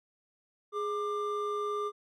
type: tone pair together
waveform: triangle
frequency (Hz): 415.9 / 1190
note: G#4 / D6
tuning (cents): +2 / +22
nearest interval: octave + tritone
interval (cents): 1820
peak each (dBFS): -31 / -32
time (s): 0.72-1.92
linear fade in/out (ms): 50
effects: none